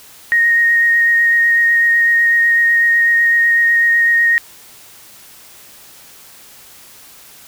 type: tone with vibrato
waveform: sine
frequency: 1864.7 Hz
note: A#6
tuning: in tune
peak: -9 dBFS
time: 0.32-4.38 s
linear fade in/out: 0 ms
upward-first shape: sine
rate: 8 Hz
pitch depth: 12 cents each way
effects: white hiss -41 dBFS RMS until 7.47 s